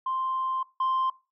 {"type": "tone pair in turn", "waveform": "sine", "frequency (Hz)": [1046.5, 1046.5], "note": ["C6", "C6"], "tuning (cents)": [0, 0], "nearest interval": "unison", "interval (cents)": 0, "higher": "neither", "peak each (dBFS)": [-25, -21], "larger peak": "second", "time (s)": [[0.06, 0.63], [0.8, 1.1]], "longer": "first", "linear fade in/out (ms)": 5, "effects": ["noise-tail reverb RT60 0.3 s tail -21 dB re dry", "tanh soft clip ceiling -21 dBFS"]}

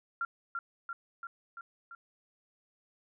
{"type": "tone with echo", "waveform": "sine", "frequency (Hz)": 1380, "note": "F6", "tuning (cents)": -21, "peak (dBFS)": -30, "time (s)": [0.21, 0.25], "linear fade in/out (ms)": 2, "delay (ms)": 340, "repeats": 5, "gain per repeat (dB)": -3, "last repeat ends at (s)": 1.95, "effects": []}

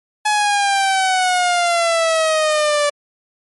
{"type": "exponential sweep", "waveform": "sawtooth", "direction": "down", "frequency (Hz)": [850, 580], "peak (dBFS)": -10, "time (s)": [0.25, 2.9], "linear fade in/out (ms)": 10, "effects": ["MP3 48 kbps"]}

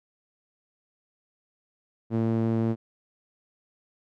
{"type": "tone with band-pass filter", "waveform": "sawtooth", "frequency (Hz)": 113.2, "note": "A2", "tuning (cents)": 50, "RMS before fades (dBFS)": -25, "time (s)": [2.1, 2.76], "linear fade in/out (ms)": 50, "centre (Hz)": 260, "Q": 1.2, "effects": []}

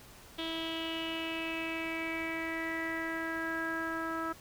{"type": "tone with low-pass filter sweep", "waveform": "sawtooth", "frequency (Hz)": 326.4, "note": "E4", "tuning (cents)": -17, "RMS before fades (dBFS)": -36, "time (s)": [0.38, 4.33], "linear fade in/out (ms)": 10, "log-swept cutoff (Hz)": [3400, 1400], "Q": 7.2, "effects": ["pink hiss -54 dBFS RMS until 4.4 s"]}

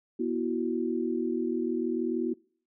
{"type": "chord", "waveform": "sine", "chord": "B suspended fourth", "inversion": "none", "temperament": "equal with one note detuned", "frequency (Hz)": [243.1, 329.6, 370], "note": ["B3", "E4", "F#4"], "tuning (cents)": [-27, 0, 0], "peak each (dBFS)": -31, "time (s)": [0.19, 2.34], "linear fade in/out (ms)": 10, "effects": ["noise-tail reverb RT60 0.5 s tail -25 dB re dry"]}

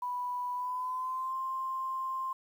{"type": "tone with pitch glide", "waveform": "sine", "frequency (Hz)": [987, 1051.7], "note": ["B5", "C6"], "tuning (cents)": [-1, 9], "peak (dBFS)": -32, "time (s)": [0.02, 2.33], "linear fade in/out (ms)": 5, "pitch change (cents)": 110, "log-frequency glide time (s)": [0.54, 1.36], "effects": ["10-bit"]}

